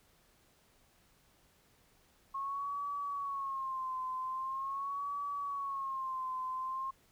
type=tone with vibrato; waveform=sine; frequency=1085 Hz; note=C#6; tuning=37 cents flat; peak=-35 dBFS; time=2.34-6.91 s; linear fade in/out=10 ms; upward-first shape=sine; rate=0.43 Hz; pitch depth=89 cents each way; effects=pink hiss -68 dBFS RMS until 7.11 s